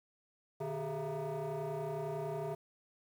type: tone with frequency modulation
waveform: sine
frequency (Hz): 120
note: B2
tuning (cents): -49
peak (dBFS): -33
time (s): 0.6-2.55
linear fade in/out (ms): 10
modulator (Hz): 271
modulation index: 2.6
effects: tanh soft clip ceiling -35 dBFS + 10-bit